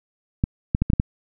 clicks, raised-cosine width 5 ms, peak -6 dBFS, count 6, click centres 0.439 / 0.749 / 0.82 / 0.901 / 0.934 / 0.999 s, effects none

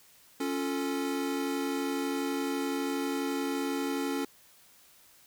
square chord, Db augmented, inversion none, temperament equal, 277.2 / 349.2 / 440 Hz, Db4 / F4 / A4, 0 / 0 / 0 cents, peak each -32 / -38 / -37 dBFS, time 0.4-4.25 s, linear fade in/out 5 ms, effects white hiss -59 dBFS RMS until 5.26 s

